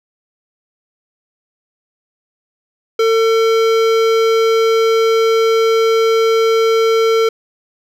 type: tone with hard clipping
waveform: sine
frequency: 450 Hz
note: A4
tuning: 39 cents sharp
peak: -12 dBFS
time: 2.99-7.29 s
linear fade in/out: 5 ms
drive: 17 dB
effects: none